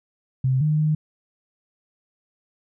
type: tone with pitch steps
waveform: sine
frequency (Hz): 130.8 / 152.6 / 153.7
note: C3 / D#3 / D#3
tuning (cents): 0 / -33 / -21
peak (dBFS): -17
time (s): 0.44-0.95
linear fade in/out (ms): 5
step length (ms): 170
effects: none